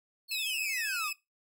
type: exponential sweep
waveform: 45% pulse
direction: down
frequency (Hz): 4457 to 1123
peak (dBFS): -34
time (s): 0.28-1.11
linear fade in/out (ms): 50
type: tone with vibrato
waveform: sawtooth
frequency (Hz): 2573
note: E7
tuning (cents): -43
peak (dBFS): -30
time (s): 0.31-1.13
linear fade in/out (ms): 5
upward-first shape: square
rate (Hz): 13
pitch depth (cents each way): 27
effects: noise-tail reverb RT60 0.2 s tail -19 dB re dry